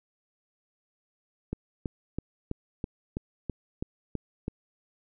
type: click train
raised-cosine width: 3 ms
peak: -18 dBFS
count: 10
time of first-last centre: 1.53-4.481 s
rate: 3.05 Hz
effects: none